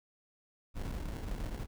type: noise with sample-and-hold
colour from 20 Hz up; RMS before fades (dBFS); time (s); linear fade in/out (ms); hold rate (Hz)
brown; -38; 0.74-1.67; 50; 1225
effects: none